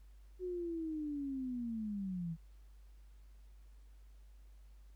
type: linear sweep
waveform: sine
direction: down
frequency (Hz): 370 to 159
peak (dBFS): -37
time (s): 0.39-2.37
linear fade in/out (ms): 50
effects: added 50 Hz sine -55 dBFS peak until 4.95 s + pink hiss -75 dBFS RMS until 4.95 s